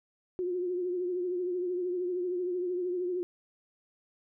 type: tone with vibrato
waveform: sine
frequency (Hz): 359.3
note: F4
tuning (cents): +49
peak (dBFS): -29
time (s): 0.39-3.23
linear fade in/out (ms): 0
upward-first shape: triangle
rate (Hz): 13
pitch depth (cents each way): 59
effects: none